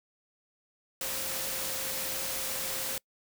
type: tone in noise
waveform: sine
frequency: 530 Hz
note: C5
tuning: 22 cents sharp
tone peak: -45 dBFS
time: 1.01-2.98 s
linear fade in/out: 2 ms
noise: white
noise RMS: -34 dBFS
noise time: 1.01-2.98 s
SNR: -14 dB
effects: noise-tail reverb RT60 0.1 s tail -26 dB re dry